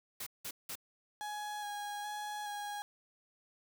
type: noise bursts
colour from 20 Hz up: white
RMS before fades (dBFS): -42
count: 3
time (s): 0.2-0.755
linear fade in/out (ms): 5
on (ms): 65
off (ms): 180
type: tone with vibrato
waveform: 35% pulse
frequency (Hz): 830.6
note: G#5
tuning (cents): 0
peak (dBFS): -37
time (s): 1.21-2.82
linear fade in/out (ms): 0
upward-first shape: square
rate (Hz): 1.2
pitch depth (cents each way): 14
effects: none